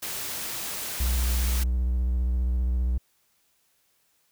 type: noise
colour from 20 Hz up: white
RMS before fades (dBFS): -33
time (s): 0.02-1.64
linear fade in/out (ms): 10
type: tone with vibrato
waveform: triangle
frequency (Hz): 61.7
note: B1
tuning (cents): -1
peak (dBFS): -20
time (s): 1-2.98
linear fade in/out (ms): 5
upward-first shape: sine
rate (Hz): 15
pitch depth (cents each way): 59
effects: white hiss -68 dBFS RMS until 4.31 s